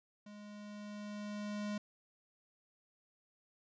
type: tone with level ramp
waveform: square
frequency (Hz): 207.7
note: G#3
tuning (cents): 0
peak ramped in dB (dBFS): -51 to -37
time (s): 0.26-1.78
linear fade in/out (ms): 5
effects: resampled to 16000 Hz